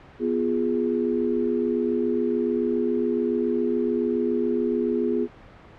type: chord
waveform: sine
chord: F diminished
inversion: second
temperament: equal with one note detuned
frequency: 246.9 / 348.2 / 415.3 Hz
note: Cb4 / F4 / Ab4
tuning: 0 / -5 / 0 cents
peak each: -25 / -26 / -25 dBFS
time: 0.19-5.28 s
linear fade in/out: 50 ms
effects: pink hiss -47 dBFS RMS until 5.78 s + low-pass 2000 Hz 12 dB/octave